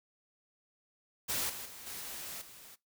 white noise with level steps, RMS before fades -34 / -43 / -49 / -43 / -53 dBFS, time 1.28-2.76 s, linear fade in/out 20 ms, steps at 1.49 / 1.65 / 1.86 / 2.41 s, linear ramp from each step 10 ms, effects noise-tail reverb RT60 0.2 s tail -22 dB re dry

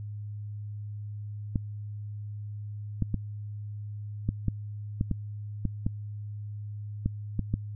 clicks, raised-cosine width 5 ms, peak -14 dBFS, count 12, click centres 1.558 / 3.023 / 3.143 / 4.29 / 4.483 / 5.011 / 5.113 / 5.653 / 5.865 / 7.06 / 7.393 / 7.54 s, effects added 104 Hz sine -35 dBFS peak until 7.75 s

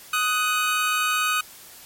25% pulse tone pair together, 1250.1 / 1488 Hz, D#6 / F#6, +8 / +9 cents, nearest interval minor third, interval 301 cents, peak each -18 / -22 dBFS, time 0.13-1.41 s, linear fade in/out 5 ms, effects white hiss -45 dBFS RMS until 1.85 s + MP3 64 kbps

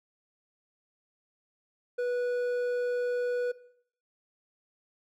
sine tone with hard clipping, 490 Hz, B4, 14 cents flat, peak -29 dBFS, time 1.98-3.52 s, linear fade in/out 10 ms, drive 6 dB, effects noise-tail reverb RT60 0.6 s tail -17 dB re dry

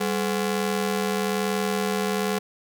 sawtooth ring-modulated tone, 311.1 Hz, D#4, in tune, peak -16 dBFS, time 0-2.39 s, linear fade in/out 10 ms, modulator 115 Hz, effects none

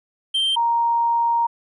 triangle / sine tone pair in turn, 3142 / 934.1 Hz, G7 / A#5, +3 / +3 cents, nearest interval octave + major sixth, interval 2100 cents, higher first, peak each -16 dBFS, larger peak neither, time 0.34-0.56 / 0.56-1.47 s, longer second, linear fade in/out 10 ms, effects resampled to 24000 Hz

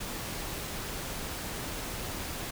pink noise, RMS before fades -37 dBFS, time 0-2.51 s, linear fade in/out 10 ms, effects none

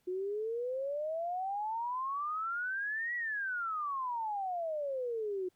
sine exponential two-way sweep, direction up then down, 358.2 to 1952 to 358.2 Hz, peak -33 dBFS, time 0.07-5.49 s, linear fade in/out 10 ms, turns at 3.15 s, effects pink hiss -75 dBFS RMS until 5.55 s

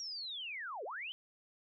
sine linear two-way sweep, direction down then up, 5700 to 380 to 3140 Hz, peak -40 dBFS, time 0-1.12 s, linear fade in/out 0 ms, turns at 0.84 s, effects none

